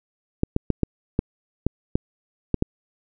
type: clicks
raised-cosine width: 3 ms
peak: -6 dBFS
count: 9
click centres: 0.434 / 0.564 / 0.703 / 0.833 / 1.191 / 1.666 / 1.955 / 2.543 / 2.624 s
effects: none